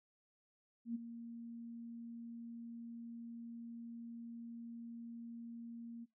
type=tone with ADSR envelope; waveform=sine; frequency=233.1 Hz; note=A#3; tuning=in tune; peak=-35 dBFS; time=0.85-6.06 s; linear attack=100 ms; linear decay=18 ms; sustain=-11 dB; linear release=28 ms; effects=noise-tail reverb RT60 0.2 s tail -23 dB re dry